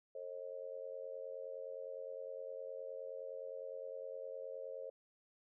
sine tone with amplitude modulation, 536 Hz, C5, 42 cents sharp, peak -39 dBFS, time 0.15-4.9 s, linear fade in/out 5 ms, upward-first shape sine, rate 89.7 Hz, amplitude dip 100%, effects none

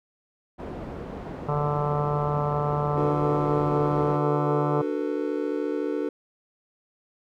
white low-pass noise, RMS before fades -36 dBFS, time 0.58-4.18 s, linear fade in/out 20 ms, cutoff 510 Hz, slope 12 dB/octave
harmonic tone, 146.83 Hz, D3, in tune, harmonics 1 / 3 / 4 / 5 / 6 / 7 / 8 / 9, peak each -26 / -31 / -32 / -33 / -34 / -34 / -35 / -36 dBFS, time 1.48-4.82 s, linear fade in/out 10 ms
triangle chord, B minor seventh, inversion first, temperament just, 296.3 / 370.4 / 444.5 / 493.9 Hz, D4 / F#4 / A4 / B4, +15 / +2 / +18 / 0 cents, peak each -27 / -30 / -28 / -31 dBFS, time 2.97-6.09 s, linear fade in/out 5 ms
effects none

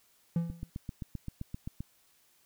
triangle tone with exponential decay, 168.7 Hz, E3, 40 cents sharp, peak -22 dBFS, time 0.36-0.7 s, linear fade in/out 2 ms, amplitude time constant 73 ms
click train, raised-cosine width 5 ms, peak -25 dBFS, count 11, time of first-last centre 0.5-1.805 s, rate 7.66 Hz
effects white hiss -67 dBFS RMS until 2.45 s

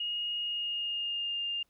sine tone with pitch glide, 2867 to 2808 Hz, F7 to F7, +45 to +9 cents, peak -31 dBFS, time 0-1.63 s, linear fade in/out 5 ms, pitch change -36 cents, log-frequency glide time 0.39-1.44 s, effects pink hiss -74 dBFS RMS until 1.69 s

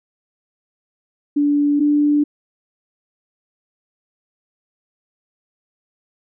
sine tone pair in turn, 290 / 293.7 Hz, D4 / D4, -22 / 0 cents, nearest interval unison, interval 22 cents, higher second, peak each -13 / -12 dBFS, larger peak second, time 1.36-1.8 / 1.8-2.24 s, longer neither, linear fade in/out 10 ms, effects none

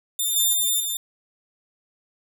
5% pulse tone with level steps, 3598 Hz, A7, 38 cents sharp, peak -14 / -10 / -12 / -17 dBFS, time 0.19-0.97 s, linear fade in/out 5 ms, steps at 0.36 / 0.53 / 0.8 s, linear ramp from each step 2 ms, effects none

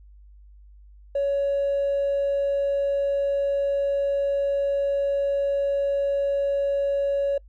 sine tone with hard clipping, 560 Hz, C#5, 18 cents sharp, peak -21 dBFS, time 1.15-7.38 s, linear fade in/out 5 ms, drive 1 dB, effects noise-tail reverb RT60 0.1 s tail -26 dB re dry + added 50 Hz sine -46 dBFS peak until 7.48 s

